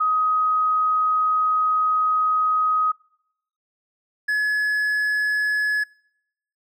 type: tone pair in turn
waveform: sine / triangle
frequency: 1258 / 1699.6 Hz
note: D#6 / G#6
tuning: +19 / +40 cents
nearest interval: perfect fourth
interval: 521 cents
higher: second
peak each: -17 dBFS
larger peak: neither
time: 0-2.92 / 4.28-5.84 s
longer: first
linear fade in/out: 10 ms
effects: noise-tail reverb RT60 0.8 s tail -26 dB re dry